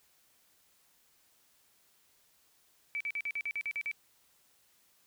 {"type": "tone bursts", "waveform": "sine", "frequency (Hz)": 2305, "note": "D7", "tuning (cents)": -33, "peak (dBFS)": -32, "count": 10, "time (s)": [2.95, 3.914], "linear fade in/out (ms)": 0, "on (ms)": 55, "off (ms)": 46, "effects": ["white hiss -68 dBFS RMS until 5.06 s"]}